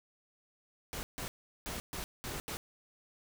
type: noise bursts at uneven times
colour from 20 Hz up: pink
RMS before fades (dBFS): -40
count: 6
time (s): 0.93-1.03 / 1.18-1.28 / 1.66-1.8 / 1.93-2.04 / 2.24-2.4 / 2.48-2.57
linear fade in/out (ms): 0
effects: none